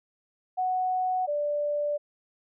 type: tone pair in turn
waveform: sine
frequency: 740 / 587.3 Hz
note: F#5 / D5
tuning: 0 / 0 cents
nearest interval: major third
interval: 400 cents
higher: first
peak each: -24 / -25 dBFS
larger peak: first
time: 0.57-1.27 / 1.27-1.98 s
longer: second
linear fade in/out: 20 ms
effects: none